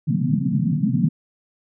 pink band-pass noise, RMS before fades -20 dBFS, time 0.07-1.09 s, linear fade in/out 10 ms, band 120 to 260 Hz, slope 96 dB/octave, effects none

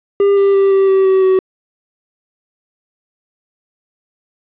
triangle tone with pitch steps, 400 / 396.1 / 392.2 / 388.4 / 384.6 / 380.8 / 377.1 Hz, G4 / G4 / G4 / G4 / G4 / F#4 / F#4, +35 / +18 / +1 / -16 / -33 / +50 / +33 cents, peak -6 dBFS, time 0.2-1.39 s, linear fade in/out 2 ms, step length 170 ms, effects resampled to 8000 Hz + 7-bit

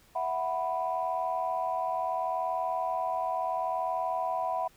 sine chord, E suspended second, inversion none, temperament equal, 659.3 / 740 / 987.8 Hz, E5 / F#5 / B5, 0 / 0 / 0 cents, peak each -33 / -31 / -32 dBFS, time 0.15-4.68 s, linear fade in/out 10 ms, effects tanh soft clip ceiling -19 dBFS + pink hiss -61 dBFS RMS until 4.76 s

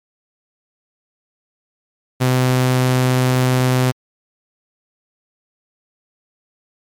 sawtooth tone, 127.7 Hz, C3, 42 cents flat, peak -9 dBFS, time 2.2-3.92 s, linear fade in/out 20 ms, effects MP3 96 kbps

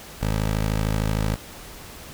15% pulse tone, 53.2 Hz, G#1, 42 cents sharp, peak -15 dBFS, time 0.21-1.36 s, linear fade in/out 10 ms, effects pink hiss -41 dBFS RMS until 2.13 s

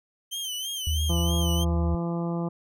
sawtooth tone with vibrato, 3097 Hz, G7, 22 cents flat, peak -27 dBFS, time 0.31-1.65 s, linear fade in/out 20 ms, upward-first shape sine, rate 3.1 Hz, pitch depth 84 cents each way
sine tone, 77.78 Hz, D#2, in tune, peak -23 dBFS, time 0.87-1.95 s, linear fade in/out 0 ms
harmonic tone, 170 Hz, F3, 46 cents flat, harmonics 1 / 2 / 3 / 4 / 5 / 6 / 7, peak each -27 / -33 / -37 / -39 / -41 / -43 / -44 dBFS, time 1.09-2.49 s, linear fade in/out 10 ms
effects none

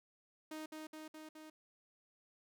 sawtooth tone with echo, 311.1 Hz, D#4, in tune, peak -40 dBFS, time 0.51-0.66 s, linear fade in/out 5 ms, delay 210 ms, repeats 4, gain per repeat -2 dB, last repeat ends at 1.5 s, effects none

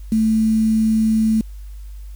sine tone with quantisation, 220 Hz, A3, in tune, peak -13 dBFS, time 0.12-1.41 s, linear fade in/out 2 ms, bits 6, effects added 50 Hz sine -31 dBFS peak until 2.15 s + white hiss -55 dBFS RMS until 2.15 s

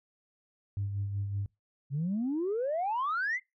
sine tone with tremolo, 100 Hz, G2, 35 cents sharp, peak -28 dBFS, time 0.77-1.46 s, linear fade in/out 0 ms, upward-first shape sine, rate 5.3 Hz, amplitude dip 45%
sine exponential sweep, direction up, 131.3 to 2141 Hz, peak -27 dBFS, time 1.9-3.4 s, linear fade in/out 50 ms
effects noise-tail reverb RT60 0.2 s tail -24 dB re dry + tanh soft clip ceiling -25 dBFS

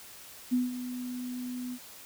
sine tone with ADSR envelope, 249 Hz, B3, 14 cents sharp, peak -22 dBFS, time 0.51-1.79 s, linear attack 24 ms, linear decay 170 ms, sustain -12 dB, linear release 60 ms, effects white hiss -49 dBFS RMS until 2.05 s

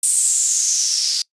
blue noise with band-pass filter sweep, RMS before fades -18 dBFS, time 0.03-1.22 s, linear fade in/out 2 ms, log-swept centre 8800 to 4800 Hz, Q 6.2, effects noise-tail reverb RT60 0.1 s tail -24 dB re dry + resampled to 22050 Hz

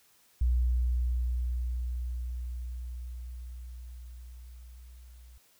sine tone with level ramp, 61 Hz, B1, 21 cents flat, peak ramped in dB -22 to -49 dBFS, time 0.41-5.38 s, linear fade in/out 5 ms, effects white hiss -64 dBFS RMS until 5.59 s

